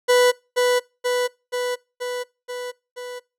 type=tone with echo; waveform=40% pulse; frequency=494.1 Hz; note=B4; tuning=1 cent sharp; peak=-12 dBFS; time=0.08-0.32 s; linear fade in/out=20 ms; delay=480 ms; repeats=6; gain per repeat=-3 dB; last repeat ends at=3.2 s; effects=noise-tail reverb RT60 0.3 s tail -25 dB re dry + low-pass 12000 Hz 12 dB/octave